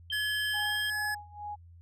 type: tone with pitch glide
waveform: sine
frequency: 3136 to 3191 Hz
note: G7 to G7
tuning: 0 to +30 cents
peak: -33 dBFS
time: 0.1-0.9 s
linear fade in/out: 2 ms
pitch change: +30 cents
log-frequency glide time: 0.59-0.7 s
type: tone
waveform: square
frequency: 1700 Hz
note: G#6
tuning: 40 cents sharp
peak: -31 dBFS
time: 0.12-1.15 s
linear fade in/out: 10 ms
type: tone with tremolo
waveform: sine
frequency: 830.6 Hz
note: G#5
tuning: in tune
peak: -35 dBFS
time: 0.53-1.56 s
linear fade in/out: 20 ms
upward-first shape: sine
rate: 2.3 Hz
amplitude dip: 90%
effects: added 85 Hz sine -50 dBFS peak until 1.81 s + resampled to 32000 Hz